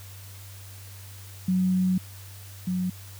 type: tone pair in turn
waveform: sine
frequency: 185 / 182.66 Hz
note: F#3 / F#3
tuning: 0 / -22 cents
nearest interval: unison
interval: 22 cents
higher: first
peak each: -20 / -24 dBFS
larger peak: first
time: 1.48-1.98 / 2.67-2.9 s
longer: first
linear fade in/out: 5 ms
effects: added 97 Hz sine -42 dBFS peak until 3.19 s + white hiss -48 dBFS RMS until 3.19 s